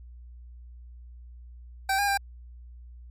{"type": "tone with pitch steps", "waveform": "25% pulse", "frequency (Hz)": [776, 809, 794], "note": ["G5", "G#5", "G5"], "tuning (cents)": [-18, -46, 22], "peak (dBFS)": -19, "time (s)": [1.89, 2.175], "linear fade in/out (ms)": 5, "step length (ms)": 95, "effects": ["added 60 Hz sine -43 dBFS peak until 3.1 s", "MP3 64 kbps"]}